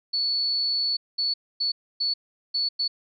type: tone bursts at uneven times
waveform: sine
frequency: 4435 Hz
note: C#8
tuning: in tune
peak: -22 dBFS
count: 6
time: 0.13-0.97 / 1.18-1.34 / 1.6-1.72 / 2-2.14 / 2.54-2.69 / 2.79-2.88 s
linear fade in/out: 10 ms
effects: none